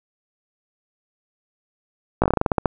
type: slowing click train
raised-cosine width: 1 ms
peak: -3 dBFS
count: 12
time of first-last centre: 2.22-2.657 s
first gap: 17 ms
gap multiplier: 1.16
effects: none